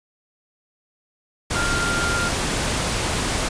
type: tone in noise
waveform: sine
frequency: 1396.9 Hz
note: F6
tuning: in tune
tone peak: -23 dBFS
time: 1.55-2.29 s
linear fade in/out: 10 ms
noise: pink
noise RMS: -23 dBFS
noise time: 1.5-3.49 s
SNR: -3 dB
effects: resampled to 22050 Hz